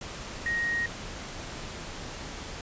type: tone in noise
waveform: sine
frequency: 1875 Hz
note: A#6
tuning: 10 cents sharp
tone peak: -26 dBFS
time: 0.46-0.86 s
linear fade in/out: 2 ms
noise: pink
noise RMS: -39 dBFS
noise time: 0.01-2.61 s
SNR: +10 dB
effects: resampled to 16000 Hz